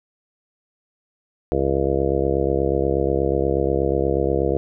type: harmonic tone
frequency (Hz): 68.3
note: C#2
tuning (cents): -25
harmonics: 1 / 2 / 3 / 4 / 5 / 6 / 7 / 8 / 9 / 10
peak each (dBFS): -26 / -28 / -32 / -32 / -24 / -24 / -23 / -33 / -29 / -31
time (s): 1.52-4.57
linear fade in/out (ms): 0
effects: none